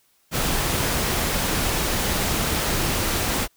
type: noise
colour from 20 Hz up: pink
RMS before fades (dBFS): -23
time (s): 0.31-3.48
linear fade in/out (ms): 50
effects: white hiss -63 dBFS RMS until 3.56 s